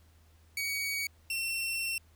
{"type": "tone pair in turn", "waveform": "sawtooth", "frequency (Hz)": [2253, 2708], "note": ["C#7", "E7"], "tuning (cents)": [28, 46], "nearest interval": "minor third", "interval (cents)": 318, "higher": "second", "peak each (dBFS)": -28, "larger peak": "neither", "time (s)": [[0.57, 1.07], [1.3, 1.98]], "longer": "second", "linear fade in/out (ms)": 2, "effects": ["added 80 Hz sine -59 dBFS peak until 2.15 s", "pink hiss -67 dBFS RMS until 2.15 s"]}